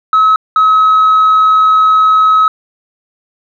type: tone pair in turn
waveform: sine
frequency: 1286 / 1280.7 Hz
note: E6 / D#6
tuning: -43 / +50 cents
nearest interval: unison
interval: 7 cents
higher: first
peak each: -3 dBFS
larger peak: neither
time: 0.13-0.36 / 0.56-2.48 s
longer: second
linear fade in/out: 2 ms
effects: tanh soft clip ceiling -3 dBFS